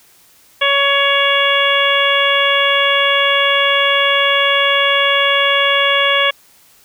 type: harmonic tone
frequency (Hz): 560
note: C#5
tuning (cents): +18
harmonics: 1 / 2 / 3 / 4 / 5 / 6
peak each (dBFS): -18 / -18 / -18 / -18 / -18 / -18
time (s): 0.61-6.31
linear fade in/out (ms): 10
effects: white hiss -49 dBFS RMS until 6.84 s